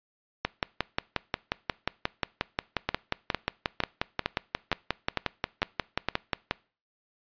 two click trains, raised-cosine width 0.3 ms, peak -9 / -9 dBFS, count 35 / 8, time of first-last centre 0.45-6.511 / 2.89-6.086 s, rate 5.61 / 2.19 Hz, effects noise-tail reverb RT60 0.4 s tail -23 dB re dry + resampled to 11025 Hz

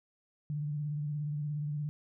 sine tone with vibrato, 148.1 Hz, D3, 15 cents sharp, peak -32 dBFS, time 0.5-1.89 s, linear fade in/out 0 ms, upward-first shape sine, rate 17 Hz, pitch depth 44 cents each way, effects none

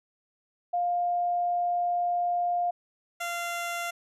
sine / 15% pulse tone pair in turn, 704 / 690.7 Hz, F5 / F5, +14 / -19 cents, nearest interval unison, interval 33 cents, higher first, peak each -24 dBFS, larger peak neither, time 0.73-2.71 / 3.2-3.91 s, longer first, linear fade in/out 10 ms, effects resampled to 32000 Hz

